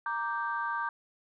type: chord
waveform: sine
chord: G minor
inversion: first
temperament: equal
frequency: 932.3 / 1174.7 / 1568 Hz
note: Bb5 / D6 / G6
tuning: 0 / 0 / 0 cents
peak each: -34 dBFS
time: 0.06-0.89 s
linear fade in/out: 2 ms
effects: tanh soft clip ceiling -20 dBFS